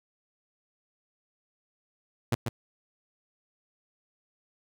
sawtooth tone with echo, 118.4 Hz, A#2, 27 cents sharp, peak -19 dBFS, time 2.32-2.35 s, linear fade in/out 5 ms, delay 140 ms, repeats 1, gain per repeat -5 dB, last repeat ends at 2.49 s, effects none

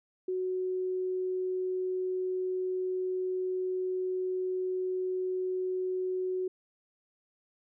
sine tone, 370 Hz, F#4, in tune, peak -29 dBFS, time 0.28-6.48 s, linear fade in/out 5 ms, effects none

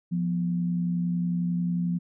sine tone pair together, 174.61 / 245.7 Hz, F3 / B3, 0 / -9 cents, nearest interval tritone, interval 591 cents, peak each -24 / -35 dBFS, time 0.11-1.99 s, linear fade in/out 20 ms, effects none

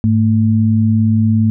sine tone pair together, 104.9 / 222.3 Hz, G#2 / A3, +18 / +18 cents, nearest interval octave + minor second, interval 1300 cents, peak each -12 dBFS, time 0.04-1.5 s, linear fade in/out 0 ms, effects none

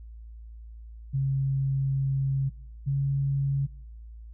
sine tone pair in turn, 135.8 / 138.25 Hz, C#3 / C#3, -35 / -4 cents, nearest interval unison, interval 31 cents, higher second, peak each -23 dBFS, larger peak neither, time 1.13-2.5 / 2.86-3.67 s, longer first, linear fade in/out 20 ms, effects noise-tail reverb RT60 1.0 s tail -25 dB re dry + added 56 Hz sine -41 dBFS peak until 4.33 s

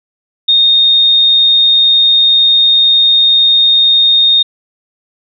sine tone, 3689 Hz, A#7, 19 cents flat, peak -5 dBFS, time 0.48-4.43 s, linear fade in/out 10 ms, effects none

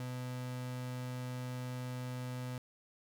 35% pulse tone, 125.8 Hz, B2, 32 cents sharp, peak -37 dBFS, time 0-2.58 s, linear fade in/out 2 ms, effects none

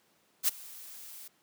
blue noise with ADSR envelope, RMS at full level -24 dBFS, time 0.43-1.28 s, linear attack 50 ms, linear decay 17 ms, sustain -23 dB, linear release 5 ms, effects pink hiss -68 dBFS RMS until 1.42 s + high-pass 200 Hz 12 dB/octave

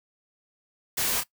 white noise with echo, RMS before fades -27 dBFS, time 0.97-1.21 s, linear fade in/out 10 ms, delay 28 ms, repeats 1, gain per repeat -6 dB, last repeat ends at 1.238 s, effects noise-tail reverb RT60 0.1 s tail -19 dB re dry

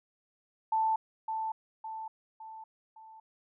sine tone with echo, 883 Hz, A5, 6 cents sharp, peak -25 dBFS, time 0.72-0.96 s, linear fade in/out 5 ms, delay 560 ms, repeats 4, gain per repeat -6 dB, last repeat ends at 3.2 s, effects none

